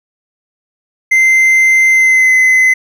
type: tone with pitch glide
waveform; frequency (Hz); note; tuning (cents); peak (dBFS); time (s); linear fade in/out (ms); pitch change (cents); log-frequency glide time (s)
triangle; 2077 to 2041; C7 to C7; -13 to -44; -4; 1.11-2.74; 10; -31; 1.9-2.33
effects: none

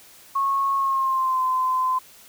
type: tone with pitch glide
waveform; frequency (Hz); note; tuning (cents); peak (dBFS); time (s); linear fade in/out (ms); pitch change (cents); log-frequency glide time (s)
sine; 1096 to 1028.5; C#6 to C6; -20 to -30; -19; 0.35-1.99; 10; -110; 0.76-1.42
effects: white hiss -49 dBFS RMS until 2.28 s

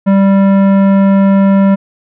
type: tone with tanh clipping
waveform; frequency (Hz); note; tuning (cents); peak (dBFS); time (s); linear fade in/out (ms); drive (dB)
sine; 195.8; G3; -2; -7; 0.06-1.76; 20; 15
effects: none

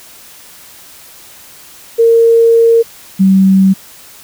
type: tone pair in turn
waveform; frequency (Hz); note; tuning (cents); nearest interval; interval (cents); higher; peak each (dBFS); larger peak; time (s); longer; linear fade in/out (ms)
sine; 460 / 191.63; A#4 / G3; -23 / -39; octave + minor third; 1516; first; -4; neither; 1.98-2.83 / 3.19-3.74; first; 20
effects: white hiss -37 dBFS RMS until 4.23 s

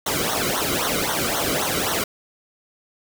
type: noise with flanger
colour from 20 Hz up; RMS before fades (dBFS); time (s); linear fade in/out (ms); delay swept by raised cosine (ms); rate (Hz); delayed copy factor
pink; -23; 0.06-2.04; 5; 0.4 to 1.18; 3.8; -0.95
effects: none

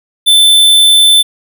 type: tone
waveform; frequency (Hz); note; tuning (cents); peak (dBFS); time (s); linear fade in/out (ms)
square; 3530; A7; +5; -4; 0.26-1.23; 20
effects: none

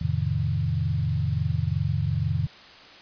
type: chord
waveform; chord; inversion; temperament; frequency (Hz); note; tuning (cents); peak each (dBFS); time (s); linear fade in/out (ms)
sine; F dominant seventh; none; equal with one note detuned; 87.31 / 110 / 133.41 / 155.56; F2 / A2 / C3 / Eb3; 0 / 0 / +34 / 0; -28; 0.01-2.47; 5
effects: white hiss -47 dBFS RMS until 3.01 s + resampled to 11025 Hz

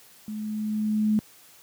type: tone with level ramp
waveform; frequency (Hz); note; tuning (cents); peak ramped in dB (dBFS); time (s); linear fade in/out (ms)
sine; 213.8; A3; -49; -31 to -18; 0.28-1.19; 0
effects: white hiss -53 dBFS RMS until 1.62 s + high-pass 80 Hz 12 dB/octave

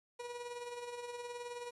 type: tone with tremolo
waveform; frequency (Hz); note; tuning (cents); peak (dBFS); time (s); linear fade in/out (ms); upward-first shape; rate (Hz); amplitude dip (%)
30% pulse; 483.1; B4; -38; -38; 0.19-1.71; 10; sine; 19; 50
effects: resampled to 24000 Hz + 11-bit

